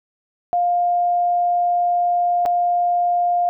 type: tone with dropouts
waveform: sine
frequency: 704 Hz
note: F5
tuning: 14 cents sharp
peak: -15 dBFS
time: 0.53-3.49 s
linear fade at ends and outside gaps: 0 ms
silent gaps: 2.454-2.46 s
effects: none